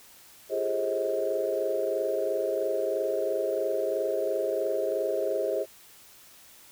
sine tone cluster, 343.9 / 402.8 / 425.8 / 533 / 635 Hz, F4 / G4 / G#4 / C5 / D#5, -27 / +47 / +43 / +32 / +35 cents, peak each -38 / -30 / -35 / -30 / -30 dBFS, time 0.49-5.66 s, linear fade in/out 50 ms, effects tanh soft clip ceiling -15 dBFS + white hiss -53 dBFS RMS until 6.71 s

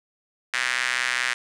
square tone with high-pass filter, 62.4 Hz, B1, 19 cents sharp, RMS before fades -25 dBFS, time 0.53-1.34 s, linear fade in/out 10 ms, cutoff 1800 Hz, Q 2.8, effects resampled to 22050 Hz + 7-bit

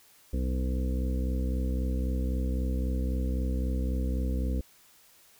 harmonic tone, 63.8 Hz, C2, 43 cents flat, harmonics 1 / 2 / 3 / 4 / 5 / 7 / 8, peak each -27 / -41 / -37 / -37 / -42 / -44 / -43 dBFS, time 0.33-4.61 s, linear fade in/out 5 ms, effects white hiss -59 dBFS RMS until 5.39 s

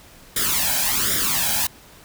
white noise with flanger, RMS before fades -21 dBFS, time 0.36-1.67 s, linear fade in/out 5 ms, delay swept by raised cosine 0.56 to 1.28 ms, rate 1.3 Hz, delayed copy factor +0.8, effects pink hiss -47 dBFS RMS until 2.04 s

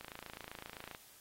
click train, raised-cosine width 0.3 ms, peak -30 dBFS, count 27, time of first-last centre 0.01-0.949 s, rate 27.7 Hz, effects white hiss -60 dBFS RMS until 1.2 s + AAC 48 kbps

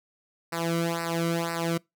sawtooth tone with flanger, 167.6 Hz, E3, 29 cents sharp, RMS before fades -28 dBFS, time 0.52-1.78 s, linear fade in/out 10 ms, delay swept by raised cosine 0.3 to 1.17 ms, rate 2 Hz, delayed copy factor -1, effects noise-tail reverb RT60 0.2 s tail -25 dB re dry

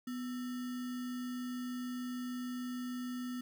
sine tone with sample-and-hold, 248.3 Hz, B3, 9 cents sharp, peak -37 dBFS, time 0.07-3.41 s, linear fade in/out 5 ms, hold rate 1575 Hz, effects none

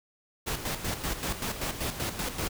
pink noise with tremolo, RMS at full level -31 dBFS, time 0.46-2.49 s, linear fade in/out 20 ms, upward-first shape square, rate 5.2 Hz, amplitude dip 60%, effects none

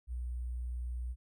sine tone with sample-and-hold, 60.9 Hz, B1, 24 cents flat, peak -35 dBFS, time 0.07-1.16 s, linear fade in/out 50 ms, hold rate 8820 Hz, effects none

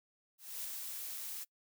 blue noise with ADSR envelope, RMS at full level -40 dBFS, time 0.38-1.45 s, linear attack 260 ms, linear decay 12 ms, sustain -3 dB, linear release 24 ms, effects noise-tail reverb RT60 0.1 s tail -25 dB re dry

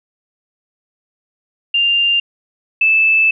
sine tone pair in turn, 2794 / 2629 Hz, F7 / E7, 0 / -5 cents, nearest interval minor second, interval 105 cents, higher first, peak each -11 / -9 dBFS, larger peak second, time 1.74-2.2 / 2.81-3.31 s, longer second, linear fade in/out 5 ms, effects none

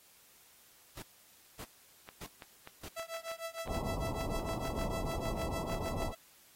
pink noise bursts, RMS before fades -46 dBFS, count 4, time 0.97-2.884 s, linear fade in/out 2 ms, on 51 ms, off 570 ms
clicks, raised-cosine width 0.3 ms, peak -31 dBFS, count 7, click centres 2.089 / 2.422 / 2.674 / 2.996 / 3.316 / 3.676 / 4.49 s
sawtooth tone with tremolo, 661 Hz, E5, 5 cents sharp, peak -32 dBFS, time 2.96-6.15 s, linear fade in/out 10 ms, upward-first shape triangle, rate 6.6 Hz, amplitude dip 100%
pink low-pass noise, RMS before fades -37 dBFS, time 3.65-6.14 s, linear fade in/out 50 ms, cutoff 1100 Hz, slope 96 dB/octave
effects white hiss -62 dBFS RMS until 6.55 s + AAC 48 kbps

